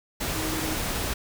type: tone in noise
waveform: sine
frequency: 315.9 Hz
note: D#4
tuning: 26 cents sharp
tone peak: -32 dBFS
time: 0.35-0.75 s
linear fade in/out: 10 ms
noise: pink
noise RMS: -29 dBFS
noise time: 0.2-1.14 s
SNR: -6 dB
effects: none